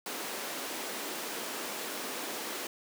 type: high-pass noise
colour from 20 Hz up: pink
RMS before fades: -38 dBFS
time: 0.06-2.67 s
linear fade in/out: 2 ms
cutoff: 260 Hz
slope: 24 dB/octave
effects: none